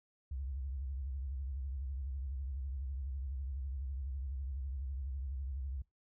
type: tone with vibrato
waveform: sine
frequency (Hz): 67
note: C2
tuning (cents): +42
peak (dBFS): -37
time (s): 0.31-5.82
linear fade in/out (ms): 5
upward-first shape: sine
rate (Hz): 12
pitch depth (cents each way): 140
effects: noise-tail reverb RT60 0.2 s tail -24 dB re dry